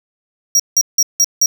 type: tone bursts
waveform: square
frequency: 5670 Hz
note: F8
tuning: 25 cents sharp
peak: -9 dBFS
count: 5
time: 0.55-1.46 s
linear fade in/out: 2 ms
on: 46 ms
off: 170 ms
effects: none